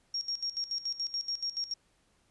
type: tone with tremolo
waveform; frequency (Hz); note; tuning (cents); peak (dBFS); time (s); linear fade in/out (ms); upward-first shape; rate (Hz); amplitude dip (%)
sine; 5570; F8; -5; -30; 0.14-1.74; 5; square; 7; 80
effects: pink hiss -70 dBFS RMS until 2.3 s + resampled to 24000 Hz